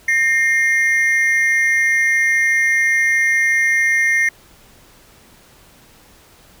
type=ring-modulated tone; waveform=triangle; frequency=1975.5 Hz; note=B6; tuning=in tune; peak=-8 dBFS; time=0.08-4.29 s; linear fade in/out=5 ms; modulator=143 Hz; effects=pink hiss -48 dBFS RMS until 6.6 s